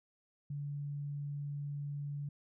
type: tone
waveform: sine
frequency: 143.9 Hz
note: D3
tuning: 35 cents flat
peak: -37 dBFS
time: 0.5-2.29 s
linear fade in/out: 5 ms
effects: none